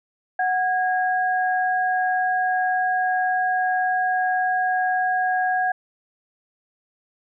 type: tone pair together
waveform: sine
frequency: 738.2 / 1640 Hz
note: F#5 / G#6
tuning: -4 / -22 cents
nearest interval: octave + major second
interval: 1382 cents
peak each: -20 / -24 dBFS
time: 0.39-5.72 s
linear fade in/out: 5 ms
effects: none